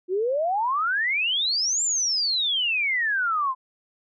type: exponential two-way sweep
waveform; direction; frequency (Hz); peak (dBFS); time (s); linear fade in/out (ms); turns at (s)
sine; up then down; 350.4 to 7459 to 1006; -21; 0.08-3.55; 50; 1.83
effects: none